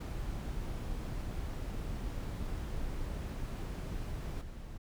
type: noise with level steps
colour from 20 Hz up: brown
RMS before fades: -38 / -45 dBFS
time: 0-4.78 s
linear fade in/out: 10 ms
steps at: 4.41 s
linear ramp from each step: 5 ms
effects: none